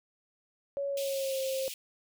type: tone with pitch glide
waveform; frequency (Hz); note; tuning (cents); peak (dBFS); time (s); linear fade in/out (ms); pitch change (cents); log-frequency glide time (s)
sine; 560 to 531.3; C#5 to C5; +18 to +26; -30; 0.77-1.68; 0; -92; 0.89-1.39
type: high-pass noise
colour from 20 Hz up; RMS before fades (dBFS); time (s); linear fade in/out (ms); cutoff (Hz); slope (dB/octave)
pink; -41; 0.97-1.74; 2; 2500; 48
effects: none